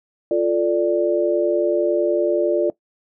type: chord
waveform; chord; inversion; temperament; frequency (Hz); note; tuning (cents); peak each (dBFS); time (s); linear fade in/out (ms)
sine; D minor; first; equal; 349.2 / 440 / 587.3; F4 / A4 / D5; 0 / 0 / 0; -19 / -22 / -19; 0.31-2.7; 2
effects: noise-tail reverb RT60 0.1 s tail -19 dB re dry